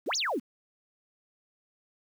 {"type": "exponential two-way sweep", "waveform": "sine", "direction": "up then down", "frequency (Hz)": [200.8, 7120, 200.8], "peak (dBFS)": -27, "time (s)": [0.06, 0.4], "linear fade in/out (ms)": 20, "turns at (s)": 0.16, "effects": ["9-bit"]}